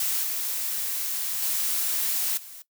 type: noise with level steps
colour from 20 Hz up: blue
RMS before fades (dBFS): -26 / -29 / -26 / -43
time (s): 0-2.62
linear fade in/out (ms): 2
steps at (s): 0.23 / 1.42 / 2.37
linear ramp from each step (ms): 5
effects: noise-tail reverb RT60 0.1 s tail -17 dB re dry